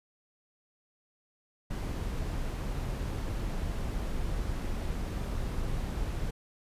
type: noise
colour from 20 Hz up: brown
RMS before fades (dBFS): -33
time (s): 1.7-6.31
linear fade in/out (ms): 10
effects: resampled to 32000 Hz